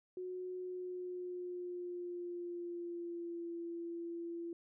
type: tone with pitch glide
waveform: sine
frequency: 365.9 to 339.4 Hz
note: F#4 to F4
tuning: -19 to -49 cents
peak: -40 dBFS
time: 0.17-4.53 s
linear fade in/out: 2 ms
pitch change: -130 cents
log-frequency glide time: 0.57-3.53 s
effects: none